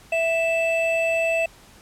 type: tone pair together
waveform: triangle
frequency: 659.2 / 2637 Hz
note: E5 / E7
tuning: 0 / 0 cents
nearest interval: 2 octaves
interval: 2400 cents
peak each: -19 / -22 dBFS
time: 0.12-1.46 s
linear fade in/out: 5 ms
effects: pink hiss -50 dBFS RMS until 1.81 s + low-pass 12000 Hz 12 dB/octave